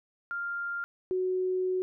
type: tone pair in turn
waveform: sine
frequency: 1396.9 / 370 Hz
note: F6 / F#4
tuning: 0 / 0 cents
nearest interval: octave + major seventh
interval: 2300 cents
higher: first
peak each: -31 / -26 dBFS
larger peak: second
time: 0.31-0.84 / 1.11-1.82 s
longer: second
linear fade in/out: 0 ms
effects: none